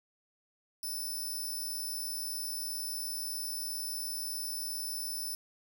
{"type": "tone with amplitude modulation", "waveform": "5% pulse", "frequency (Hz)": 5274, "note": "E8", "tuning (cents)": 0, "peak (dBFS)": -26, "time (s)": [0.83, 5.35], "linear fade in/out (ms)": 2, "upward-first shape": "sine", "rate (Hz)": 277, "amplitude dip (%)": 75, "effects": []}